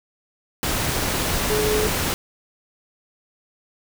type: tone in noise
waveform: sine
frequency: 425.9 Hz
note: G#4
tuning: 44 cents sharp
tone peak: -20 dBFS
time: 1.5-1.87 s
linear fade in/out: 0 ms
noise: pink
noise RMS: -23 dBFS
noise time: 0.63-2.14 s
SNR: 0 dB
effects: none